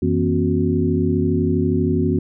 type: tone cluster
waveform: sine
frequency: 91.1 / 164.1 / 238.9 / 271.2 / 366.9 Hz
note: F#2 / E3 / A#3 / C#4 / F#4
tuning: -26 / -8 / +43 / -38 / -15 cents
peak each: -22 dBFS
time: 0.02-2.19 s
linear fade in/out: 5 ms
effects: none